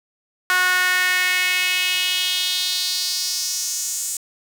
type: tone with high-pass filter sweep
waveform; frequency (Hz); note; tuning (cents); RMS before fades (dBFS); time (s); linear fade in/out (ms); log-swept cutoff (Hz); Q
sawtooth; 365.5; F#4; -21; -21; 0.5-4.17; 0; 1400 to 7700; 3.1
effects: 7-bit